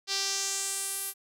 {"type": "tone with band-pass filter sweep", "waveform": "sawtooth", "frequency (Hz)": 392, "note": "G4", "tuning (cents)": 0, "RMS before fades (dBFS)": -32, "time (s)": [0.07, 1.14], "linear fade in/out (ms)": 50, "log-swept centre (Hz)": [4700, 12000], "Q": 2.6, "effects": []}